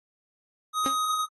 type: tone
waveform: square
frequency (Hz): 1255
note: D#6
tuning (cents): +15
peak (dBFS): -25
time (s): 0.73-1.27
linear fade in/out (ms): 50
type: tone with exponential decay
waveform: sawtooth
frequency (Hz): 270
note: C#4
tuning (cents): -45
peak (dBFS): -21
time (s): 0.86-0.98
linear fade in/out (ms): 1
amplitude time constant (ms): 26
effects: AAC 32 kbps